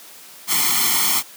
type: noise with comb filter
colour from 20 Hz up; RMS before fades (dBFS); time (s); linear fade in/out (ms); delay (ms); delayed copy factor
white; -18; 0.47-1.23; 50; 0.93; +0.95
effects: white hiss -42 dBFS RMS until 1.36 s + high-pass 200 Hz 12 dB/octave